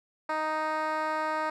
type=tone with band-pass filter; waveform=10% pulse; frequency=311.1 Hz; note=D#4; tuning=in tune; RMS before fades=-30 dBFS; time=0.29-1.5 s; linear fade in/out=5 ms; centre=960 Hz; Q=1.1; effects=none